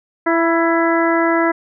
harmonic tone with a mistuned harmonic, 333.1 Hz, E4, 18 cents sharp, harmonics 1 / 2 / 3 / 4 / 5 / 6, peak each -16 / -19 / -21 / -22 / -23 / -24 dBFS, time 0.26-1.52 s, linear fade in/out 10 ms, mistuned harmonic 3, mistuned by -24 cents, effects none

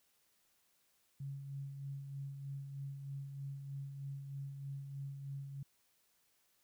sine tone with tremolo, 138.59 Hz, C#3, in tune, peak -40 dBFS, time 1.2-5.63 s, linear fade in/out 5 ms, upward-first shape sine, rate 3.2 Hz, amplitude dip 45%, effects white hiss -75 dBFS RMS until 6.63 s

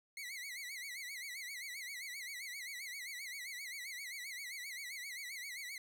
sawtooth tone with vibrato, 2093 Hz, C7, in tune, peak -40 dBFS, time 0.17-5.78 s, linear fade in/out 2 ms, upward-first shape sine, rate 7.6 Hz, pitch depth 140 cents each way, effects none

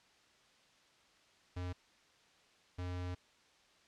square tone bursts at uneven times, 90 Hz, F#2, 47 cents flat, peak -39 dBFS, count 2, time 1.56-1.73 / 2.78-3.15 s, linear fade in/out 10 ms, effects white hiss -67 dBFS RMS until 3.87 s + low-pass 5000 Hz 12 dB/octave

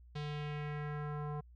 square tone with low-pass filter sweep, 148.2 Hz, D3, 16 cents sharp, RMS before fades -40 dBFS, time 0.15-1.41 s, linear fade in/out 10 ms, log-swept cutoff 4000 to 970 Hz, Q 2, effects added 60 Hz sine -55 dBFS peak until 1.55 s

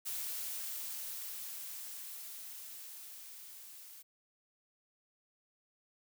blue noise with level ramp, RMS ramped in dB -39 to -53 dBFS, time 0.05-4.03 s, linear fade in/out 20 ms, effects none

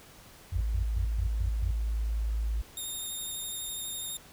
sine tone bursts, 86.2 Hz, F2, 22 cents flat, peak -30 dBFS, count 6, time 0.52-1.71 s, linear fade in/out 5 ms, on 90 ms, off 130 ms
sine tone, 54.7 Hz, A1, 9 cents flat, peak -27 dBFS, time 0.55-2.62 s, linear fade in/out 10 ms
10% pulse tone with vibrato, 3679 Hz, A#7, 24 cents flat, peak -28 dBFS, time 2.77-4.17 s, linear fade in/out 2 ms, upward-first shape sine, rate 12 Hz, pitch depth 19 cents each way
effects pink hiss -53 dBFS RMS until 4.32 s

